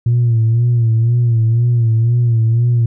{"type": "tone with vibrato", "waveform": "sine", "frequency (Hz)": 116.54, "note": "A#2", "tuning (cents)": 0, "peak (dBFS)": -8, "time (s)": [0.06, 2.86], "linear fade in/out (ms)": 5, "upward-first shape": "sine", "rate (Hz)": 2, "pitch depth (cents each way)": 67, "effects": ["tanh soft clip ceiling -7 dBFS"]}